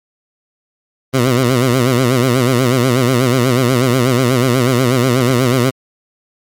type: tone with vibrato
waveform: 15% pulse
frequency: 125.9 Hz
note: B2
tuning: 34 cents sharp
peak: -4 dBFS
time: 1.13-5.71 s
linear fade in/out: 20 ms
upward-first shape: sine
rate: 8.2 Hz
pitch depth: 110 cents each way
effects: MP3 96 kbps